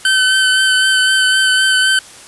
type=tone with vibrato; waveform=25% pulse; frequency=1530 Hz; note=G6; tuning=42 cents flat; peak=-6 dBFS; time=0.05-1.99 s; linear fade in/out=2 ms; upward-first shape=sine; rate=3.9 Hz; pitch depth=17 cents each way; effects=white hiss -37 dBFS RMS until 2.27 s + resampled to 24000 Hz